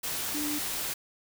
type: tone in noise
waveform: sine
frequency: 296.7 Hz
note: D4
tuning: 18 cents sharp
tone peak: -32 dBFS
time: 0.34-0.59 s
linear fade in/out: 10 ms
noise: white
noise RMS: -33 dBFS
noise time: 0.03-0.94 s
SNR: -2 dB
effects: none